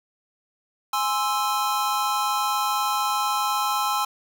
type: chord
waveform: square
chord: Ab augmented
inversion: none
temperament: equal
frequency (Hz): 830.6 / 1046.5 / 1318.5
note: Ab5 / C6 / E6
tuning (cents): 0 / 0 / 0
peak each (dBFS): -27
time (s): 0.93-4.05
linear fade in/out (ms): 5
effects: none